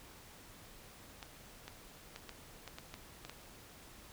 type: clicks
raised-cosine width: 0.2 ms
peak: -28 dBFS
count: 9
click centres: 1.228 / 1.68 / 2.161 / 2.293 / 2.677 / 2.785 / 2.941 / 3.25 / 3.296 s
effects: pink hiss -56 dBFS RMS until 4.12 s